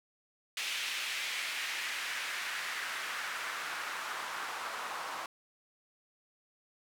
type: noise with band-pass filter sweep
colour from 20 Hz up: white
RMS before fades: -38 dBFS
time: 0.57-5.26 s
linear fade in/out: 2 ms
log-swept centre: 2700 to 1000 Hz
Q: 1.7
effects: none